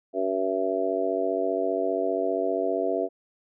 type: harmonic tone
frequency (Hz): 95.1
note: F#2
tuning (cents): +48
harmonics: 3 / 4 / 5 / 6 / 7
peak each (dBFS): -32 / -29 / -30 / -34 / -27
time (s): 0.13-3.09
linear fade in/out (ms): 50
effects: none